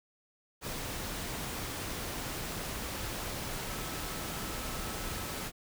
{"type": "tone in noise", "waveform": "sine", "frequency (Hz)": 1302, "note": "E6", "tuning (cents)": -22, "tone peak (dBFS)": -49, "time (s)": [3.67, 5.47], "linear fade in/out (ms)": 50, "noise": "pink", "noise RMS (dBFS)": -38, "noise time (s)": [0.61, 5.52], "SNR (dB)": -14, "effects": []}